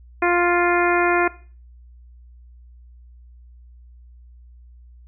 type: harmonic tone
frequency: 350 Hz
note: F4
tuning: 4 cents sharp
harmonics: 1 / 2 / 3 / 4 / 5 / 6 / 7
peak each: -19 / -22 / -24 / -25 / -26 / -27 / -27 dBFS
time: 0.22-1.28 s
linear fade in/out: 5 ms
effects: noise-tail reverb RT60 0.4 s tail -18 dB re dry + added 60 Hz sine -43 dBFS peak until 5.07 s